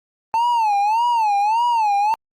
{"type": "tone with vibrato", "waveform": "triangle", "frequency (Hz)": 880, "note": "A5", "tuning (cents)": 0, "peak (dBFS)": -13, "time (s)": [0.34, 2.14], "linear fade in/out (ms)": 0, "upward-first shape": "sine", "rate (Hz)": 1.7, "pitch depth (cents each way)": 160, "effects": ["Opus 24 kbps"]}